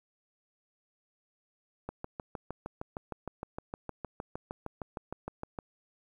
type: click train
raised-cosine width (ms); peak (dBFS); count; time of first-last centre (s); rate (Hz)
1; -23; 25; 1.89-5.588; 6.49
effects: 10-bit